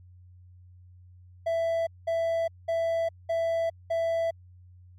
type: tone bursts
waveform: triangle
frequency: 663 Hz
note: E5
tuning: 10 cents sharp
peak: -22 dBFS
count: 5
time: 1.46-4.31 s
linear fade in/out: 10 ms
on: 410 ms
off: 200 ms
effects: added 90 Hz sine -49 dBFS peak until 4.98 s + MP3 96 kbps